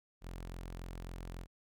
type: tone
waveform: sawtooth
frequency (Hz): 43.65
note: F1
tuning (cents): 0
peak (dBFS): -39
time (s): 0.21-1.47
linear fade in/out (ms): 50
effects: none